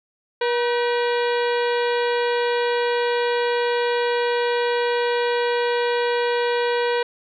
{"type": "harmonic tone with a mistuned harmonic", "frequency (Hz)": 479.9, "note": "B4", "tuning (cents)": -50, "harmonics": [1, 2, 3, 4, 5, 6, 7, 8, 9], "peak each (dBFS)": [-20, -26, -30, -32, -34, -36, -37, -38, -39], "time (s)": [0.41, 7.03], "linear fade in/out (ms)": 5, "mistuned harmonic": 3, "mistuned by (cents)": 98, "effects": []}